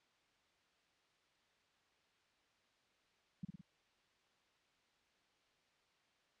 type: tone with echo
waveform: sine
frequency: 179.2 Hz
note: F3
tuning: 45 cents sharp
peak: -39 dBFS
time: 3.43-3.45 s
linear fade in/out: 5 ms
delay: 54 ms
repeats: 3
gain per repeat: -4 dB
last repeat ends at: 3.612 s
effects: white hiss -75 dBFS RMS until 6.4 s + low-pass 4000 Hz 12 dB/octave